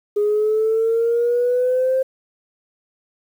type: exponential sweep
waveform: sine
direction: up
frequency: 412.1 to 528 Hz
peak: -14 dBFS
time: 0.16-2.03 s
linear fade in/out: 10 ms
effects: tanh soft clip ceiling -11 dBFS + 8-bit